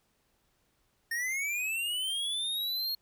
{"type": "linear sweep", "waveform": "square", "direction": "up", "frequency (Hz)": [1816, 4295], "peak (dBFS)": -31, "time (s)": [1.11, 2.95], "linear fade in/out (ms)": 5, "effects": ["pink hiss -73 dBFS RMS until 3.01 s"]}